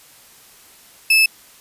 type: tone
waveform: 35% pulse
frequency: 2617 Hz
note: E7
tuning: 13 cents flat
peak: -9 dBFS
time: 1.1-1.26 s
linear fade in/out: 5 ms
effects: white hiss -47 dBFS RMS until 1.6 s + resampled to 32000 Hz